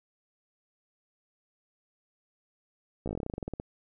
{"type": "slowing click train", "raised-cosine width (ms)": 2, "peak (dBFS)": -21, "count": 17, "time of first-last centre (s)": [3.06, 3.599], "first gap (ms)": 15, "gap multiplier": 1.1, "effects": []}